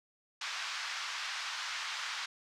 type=band-pass noise; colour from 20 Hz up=pink; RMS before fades=-39 dBFS; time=0.41-2.26 s; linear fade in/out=5 ms; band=1100 to 5800 Hz; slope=24 dB/octave; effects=none